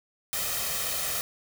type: noise with comb filter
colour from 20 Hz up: white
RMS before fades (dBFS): -30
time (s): 0.33-1.21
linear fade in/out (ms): 0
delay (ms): 1.6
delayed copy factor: +0.6
effects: none